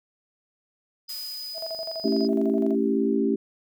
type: tone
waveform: sine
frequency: 4978 Hz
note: D#8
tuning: in tune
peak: -33 dBFS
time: 1.08-2.28 s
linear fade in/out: 20 ms
type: noise with exponential decay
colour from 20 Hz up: blue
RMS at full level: -38 dBFS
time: 1.09-3.16 s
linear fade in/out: 5 ms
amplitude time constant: 450 ms
type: tone with tremolo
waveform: sine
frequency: 650 Hz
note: E5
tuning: 24 cents flat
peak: -30 dBFS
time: 1.54-2.76 s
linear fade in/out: 50 ms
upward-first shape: square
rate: 12 Hz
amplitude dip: 80%
type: chord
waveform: sine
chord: A dominant seventh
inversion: none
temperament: equal with one note detuned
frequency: 221.1 / 277.2 / 329.6 / 392 Hz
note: A3 / C#4 / E4 / G4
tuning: +9 / 0 / 0 / 0 cents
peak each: -25 / -25 / -30 / -25 dBFS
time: 2.04-3.36 s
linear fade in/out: 10 ms
effects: none